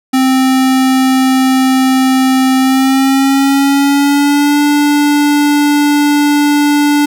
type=tone with pitch glide; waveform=square; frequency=261.6 to 291.9 Hz; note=C4 to D4; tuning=0 to -10 cents; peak=-8 dBFS; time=0.13-7.06 s; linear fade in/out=10 ms; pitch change=+190 cents; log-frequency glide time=2.57-4.61 s; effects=none